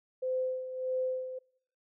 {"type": "tone with tremolo", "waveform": "sine", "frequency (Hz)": 514, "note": "C5", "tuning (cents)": -31, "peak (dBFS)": -28, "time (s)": [0.22, 1.39], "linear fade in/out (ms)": 10, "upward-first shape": "sine", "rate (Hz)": 1.6, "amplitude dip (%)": 65, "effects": ["noise-tail reverb RT60 0.7 s tail -26 dB re dry"]}